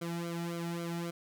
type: tone with flanger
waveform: sawtooth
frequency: 169.9 Hz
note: F3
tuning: 47 cents flat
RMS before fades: -37 dBFS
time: 0.01-1.11 s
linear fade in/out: 10 ms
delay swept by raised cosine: 1.1 to 1.89 ms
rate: 3.7 Hz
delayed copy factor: -1
effects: none